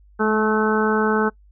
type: harmonic tone with a mistuned harmonic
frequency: 216.5 Hz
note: A3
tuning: 28 cents flat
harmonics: 1 / 2 / 3 / 4 / 5 / 6 / 7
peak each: -21 / -20 / -33 / -26 / -29 / -26 / -25 dBFS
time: 0.19-1.3 s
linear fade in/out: 20 ms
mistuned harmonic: 1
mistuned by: -16 cents
effects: noise-tail reverb RT60 0.1 s tail -23 dB re dry + added 50 Hz sine -48 dBFS peak until 1.51 s